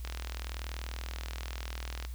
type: click train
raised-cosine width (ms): 0.2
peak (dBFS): -22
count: 82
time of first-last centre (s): 0.05-2.05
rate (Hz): 40.5
effects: added 60 Hz sine -37 dBFS peak until 2.14 s + white hiss -56 dBFS RMS until 2.14 s